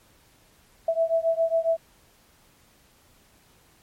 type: beating tone pair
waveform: sine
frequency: 655 / 662.3 Hz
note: E5 / E5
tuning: -11 / +8 cents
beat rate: 7.3 Hz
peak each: -23 / -24 dBFS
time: 0.88-1.77 s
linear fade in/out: 5 ms
effects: pink hiss -59 dBFS RMS until 3.82 s + MP3 64 kbps